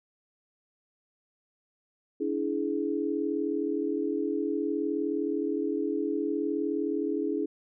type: tone cluster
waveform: sine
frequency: 287 / 326.4 / 420.2 Hz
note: D4 / E4 / G#4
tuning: -40 / -17 / +20 cents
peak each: -31 dBFS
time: 2.2-7.46 s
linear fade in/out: 10 ms
effects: none